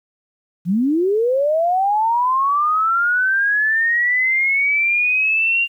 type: linear sweep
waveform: sine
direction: up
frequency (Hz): 161.6 to 2791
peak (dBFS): -14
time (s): 0.65-5.68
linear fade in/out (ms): 50
effects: 9-bit